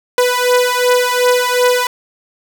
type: beating tone pair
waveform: sawtooth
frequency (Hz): 493.9 / 496.6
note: B4 / B4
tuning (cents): 0 / +9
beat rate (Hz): 2.7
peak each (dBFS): -10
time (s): 0.18-1.87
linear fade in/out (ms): 2
effects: none